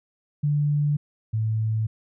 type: tone pair in turn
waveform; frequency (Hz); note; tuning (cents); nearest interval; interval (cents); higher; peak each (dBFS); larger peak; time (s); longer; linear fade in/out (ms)
sine; 146.83 / 110; D3 / A2; 0 / 0; perfect fourth; 500; first; -19 / -21; first; 0.43-0.97 / 1.33-1.87; neither; 10
effects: none